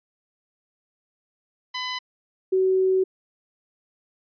10% pulse / sine tone pair in turn, 1006 / 376.8 Hz, B5 / F#4, +32 / +32 cents, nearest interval octave + perfect fourth, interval 1700 cents, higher first, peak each -18 / -17 dBFS, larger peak second, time 1.74-1.99 / 2.52-3.04 s, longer second, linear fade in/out 10 ms, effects resampled to 11025 Hz

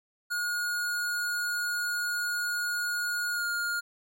square tone with pitch glide, 1439 to 1419.2 Hz, F#6 to F6, -49 to +27 cents, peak -29 dBFS, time 0.3-3.81 s, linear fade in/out 20 ms, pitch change -24 cents, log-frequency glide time 3.33-3.44 s, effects none

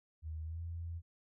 sine tone with pitch glide, 79 to 84.18 Hz, D#2 to E2, +27 to +37 cents, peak -39 dBFS, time 0.22-1.02 s, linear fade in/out 50 ms, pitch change +110 cents, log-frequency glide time 0.44-0.61 s, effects none

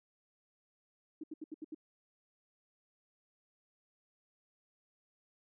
sine tone bursts, 311.1 Hz, D#4, in tune, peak -40 dBFS, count 6, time 1.21-1.747 s, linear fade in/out 5 ms, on 27 ms, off 75 ms, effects none

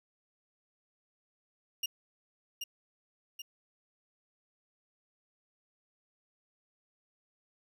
30% pulse tone with echo, 2826 Hz, F7, 20 cents sharp, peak -28 dBFS, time 1.83-1.86 s, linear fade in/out 5 ms, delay 780 ms, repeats 2, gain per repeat -5 dB, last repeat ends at 3.42 s, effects none

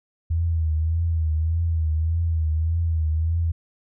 sine tone with vibrato, 81 Hz, E2, 30 cents flat, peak -19 dBFS, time 0.3-3.52 s, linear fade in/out 10 ms, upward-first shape triangle, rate 1.7 Hz, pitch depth 76 cents each way, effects none

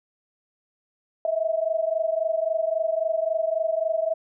sine tone pair together, 638.3 / 662 Hz, D#5 / E5, +44 / +7 cents, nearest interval minor second, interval 63 cents, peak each -24 / -25 dBFS, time 1.25-4.14 s, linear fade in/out 2 ms, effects none

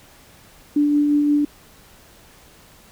sine tone with tremolo, 292.8 Hz, D4, 5 cents flat, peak -13 dBFS, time 0.76-1.45 s, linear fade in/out 5 ms, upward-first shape sine, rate 5.7 Hz, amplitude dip 25%, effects pink hiss -49 dBFS RMS until 2.91 s

